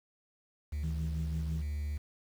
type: tone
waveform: triangle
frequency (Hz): 73.7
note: D2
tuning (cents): +7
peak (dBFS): -30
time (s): 0.72-1.98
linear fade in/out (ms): 10
type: tone with tremolo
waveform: sine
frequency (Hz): 160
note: D#3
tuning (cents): +49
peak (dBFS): -32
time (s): 0.83-1.62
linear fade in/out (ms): 10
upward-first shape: sine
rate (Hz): 6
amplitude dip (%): 55
effects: tanh soft clip ceiling -26 dBFS + 9-bit